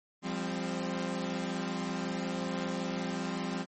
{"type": "chord", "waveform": "sawtooth", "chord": "F suspended second", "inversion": "none", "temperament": "equal with one note detuned", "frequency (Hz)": [174.61, 200, 261.6], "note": ["F3", "G3", "C4"], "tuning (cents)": [0, 35, 0], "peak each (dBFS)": -33, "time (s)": [0.22, 3.66], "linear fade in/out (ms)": 50, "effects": ["MP3 32 kbps"]}